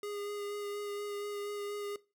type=tone with vibrato; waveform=square; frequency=410 Hz; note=G#4; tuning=22 cents flat; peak=-38 dBFS; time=0.03-1.96 s; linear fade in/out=2 ms; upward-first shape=sine; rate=4.2 Hz; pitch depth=14 cents each way; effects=noise-tail reverb RT60 0.3 s tail -20 dB re dry